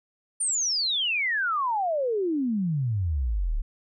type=exponential sweep; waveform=sine; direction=down; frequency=9310 to 32.7 Hz; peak=-23 dBFS; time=0.4-3.62 s; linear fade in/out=10 ms; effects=none